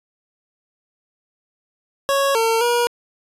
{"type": "tone with pitch steps", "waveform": "25% pulse", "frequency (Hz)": [553, 453.3, 478.6], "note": ["C#5", "A#4", "A#4"], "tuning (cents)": [-4, -48, 46], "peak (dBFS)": -12, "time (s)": [2.09, 2.87], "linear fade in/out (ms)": 0, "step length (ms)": 260, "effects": ["resampled to 32000 Hz"]}